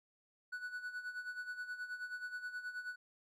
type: tone with tremolo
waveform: triangle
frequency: 1480 Hz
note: F#6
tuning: in tune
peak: -37 dBFS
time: 0.52-2.96 s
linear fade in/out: 10 ms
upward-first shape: sine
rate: 9.4 Hz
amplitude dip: 70%
effects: none